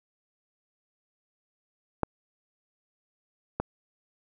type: clicks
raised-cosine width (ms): 1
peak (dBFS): -10 / -13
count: 2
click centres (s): 2.033 / 3.6
effects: none